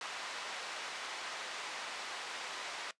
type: band-pass noise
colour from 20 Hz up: pink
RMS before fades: -43 dBFS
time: 0.01-2.91 s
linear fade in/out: 2 ms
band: 820 to 5000 Hz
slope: 12 dB/octave
effects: noise-tail reverb RT60 0.1 s tail -17 dB re dry + resampled to 22050 Hz